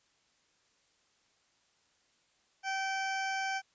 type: tone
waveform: 20% pulse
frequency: 773 Hz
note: G5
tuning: 24 cents flat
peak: -27 dBFS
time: 2.63-3.62 s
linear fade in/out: 50 ms
effects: white hiss -71 dBFS RMS until 3.74 s + resampled to 16000 Hz